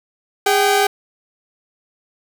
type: tone pair together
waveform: sawtooth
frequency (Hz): 408.4 / 771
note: G#4 / G5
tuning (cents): -29 / -29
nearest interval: major seventh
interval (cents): 1100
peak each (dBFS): -12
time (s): 0.46-0.87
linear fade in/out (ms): 5
effects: none